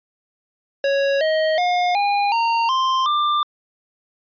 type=tone with pitch steps; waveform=square; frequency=554.4 / 629.5 / 714.8 / 811.7 / 921.7 / 1046.6 / 1188.4 Hz; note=C#5 / D#5 / F5 / G#5 / A#5 / C6 / D6; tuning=0 / +20 / +40 / -40 / -20 / 0 / +20 cents; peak=-17 dBFS; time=0.84-3.43 s; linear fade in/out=2 ms; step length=370 ms; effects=resampled to 11025 Hz